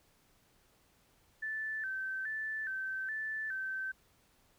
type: tone with vibrato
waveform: sine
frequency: 1647 Hz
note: G#6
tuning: 15 cents flat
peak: -35 dBFS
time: 1.42-3.92 s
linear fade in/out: 10 ms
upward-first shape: square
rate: 1.2 Hz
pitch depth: 110 cents each way
effects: pink hiss -69 dBFS RMS until 4.58 s